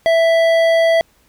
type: tone with hard clipping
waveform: sine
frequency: 660 Hz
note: E5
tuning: 2 cents sharp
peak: -12 dBFS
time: 0.06-1.01 s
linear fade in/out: 0 ms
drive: 11 dB
effects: pink hiss -56 dBFS RMS until 1.28 s